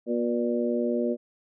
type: harmonic tone with a mistuned harmonic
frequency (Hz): 120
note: B2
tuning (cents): -49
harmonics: 2 / 3 / 4 / 5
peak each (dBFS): -27 / -29 / -30 / -31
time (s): 0.06-1.17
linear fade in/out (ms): 50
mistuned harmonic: 5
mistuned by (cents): -27
effects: none